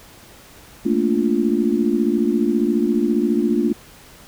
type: chord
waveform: sine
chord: Bb major seventh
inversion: third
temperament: just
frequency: 218.5 / 233.1 / 291.4 / 349.6 Hz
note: A3 / Bb3 / D4 / F4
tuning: -12 / 0 / -13 / +2 cents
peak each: -21 dBFS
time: 0.85-3.73 s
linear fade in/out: 10 ms
effects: pink hiss -45 dBFS RMS until 4.27 s